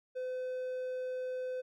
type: tone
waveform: triangle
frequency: 509 Hz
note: C5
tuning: 48 cents flat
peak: -33 dBFS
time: 0.15-1.62 s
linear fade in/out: 20 ms
effects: none